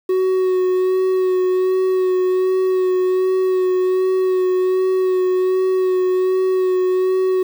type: tone with vibrato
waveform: triangle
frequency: 371.3 Hz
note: F#4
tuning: 6 cents sharp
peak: -12 dBFS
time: 0.09-7.43 s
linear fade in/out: 5 ms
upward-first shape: sine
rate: 1.3 Hz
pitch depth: 16 cents each way
effects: 7-bit